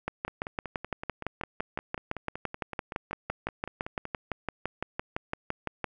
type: two click trains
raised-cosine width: 0.5 ms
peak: -21 / -15 dBFS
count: 21 / 35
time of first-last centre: 0.28-4.054 / 0.08-5.843 s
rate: 5.3 / 5.9 Hz
effects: none